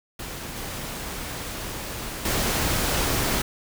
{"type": "noise with level steps", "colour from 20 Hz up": "pink", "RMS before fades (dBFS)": [-35, -33, -24], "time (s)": [0.19, 3.42], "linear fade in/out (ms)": 5, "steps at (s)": [0.56, 2.25], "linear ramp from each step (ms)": 5, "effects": []}